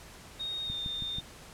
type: tone with pitch glide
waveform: sine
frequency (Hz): 3720 to 3633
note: A#7 to A#7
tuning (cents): -4 to -45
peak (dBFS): -33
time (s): 0.39-1.21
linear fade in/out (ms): 20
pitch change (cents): -41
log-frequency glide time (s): 0.65-0.74
type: click train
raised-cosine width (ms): 5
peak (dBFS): -27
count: 4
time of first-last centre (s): 0.7-1.185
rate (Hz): 6.19
effects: pink hiss -50 dBFS RMS until 1.53 s + low-pass 11000 Hz 12 dB/octave